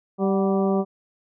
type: harmonic tone with a mistuned harmonic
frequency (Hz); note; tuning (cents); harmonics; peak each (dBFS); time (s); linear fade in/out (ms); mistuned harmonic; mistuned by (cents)
194.9; G3; -10; 1 / 2 / 3 / 4 / 5 / 6; -21 / -23 / -28 / -30 / -36 / -35; 0.18-0.85; 50; 4; -56
effects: none